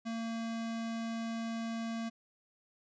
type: tone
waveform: square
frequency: 227.9 Hz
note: A#3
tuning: 39 cents flat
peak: -36 dBFS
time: 0.05-2.1 s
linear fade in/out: 20 ms
effects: resampled to 16000 Hz